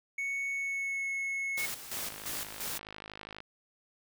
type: tone with pitch glide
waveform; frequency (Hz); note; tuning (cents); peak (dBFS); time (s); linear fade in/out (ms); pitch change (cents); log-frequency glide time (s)
triangle; 2217 to 2188; C#7 to C#7; 0 to -23; -30; 0.18-1.66; 5; -23; 0.5-1.1
type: noise with tremolo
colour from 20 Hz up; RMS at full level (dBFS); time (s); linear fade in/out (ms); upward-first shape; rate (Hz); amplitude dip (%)
white; -37; 1.57-2.79; 10; square; 2.9; 65
type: click train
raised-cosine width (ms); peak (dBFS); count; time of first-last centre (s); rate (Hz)
0.3; -27; 76; 1.97-3.404; 52.3
effects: none